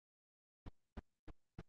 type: noise bursts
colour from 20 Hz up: brown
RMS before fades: -45 dBFS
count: 4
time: 0.66-1.612 s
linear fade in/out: 5 ms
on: 28 ms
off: 280 ms
effects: low-pass 4000 Hz 12 dB/octave + Opus 32 kbps